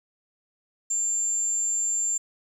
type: tone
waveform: sine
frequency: 7300 Hz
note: A#8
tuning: 37 cents flat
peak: -21 dBFS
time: 0.9-2.18 s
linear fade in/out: 10 ms
effects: tanh soft clip ceiling -21 dBFS + 8-bit